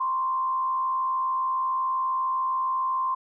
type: tone with frequency modulation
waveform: sine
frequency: 1046.5 Hz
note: C6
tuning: in tune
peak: -23 dBFS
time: 0-3.15 s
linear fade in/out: 10 ms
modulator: 72.7 Hz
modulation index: 0.42
effects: none